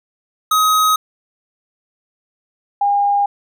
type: tone pair in turn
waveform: square / sine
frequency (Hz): 1264 / 809.4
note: D#6 / G#5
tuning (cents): +27 / -45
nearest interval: minor sixth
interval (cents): 772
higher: first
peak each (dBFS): -12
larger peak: neither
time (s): 0.51-0.96 / 2.81-3.26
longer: neither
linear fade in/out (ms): 5
effects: none